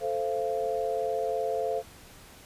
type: chord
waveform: sine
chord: F major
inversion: first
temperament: equal with one note detuned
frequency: 440 / 523.3 / 686.5 Hz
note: A4 / C5 / F5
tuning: 0 / 0 / -30 cents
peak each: -31 dBFS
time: 0-1.83 s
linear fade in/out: 50 ms
effects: pink hiss -51 dBFS RMS until 2.45 s + resampled to 32000 Hz